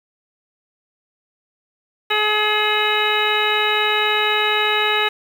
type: harmonic tone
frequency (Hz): 423.9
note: G#4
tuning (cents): +35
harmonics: 1 / 2 / 3 / 4 / 5 / 6 / 7 / 9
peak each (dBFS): -24 / -24 / -24 / -24 / -24 / -24 / -24 / -24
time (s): 2.1-5.09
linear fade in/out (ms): 10
effects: 7-bit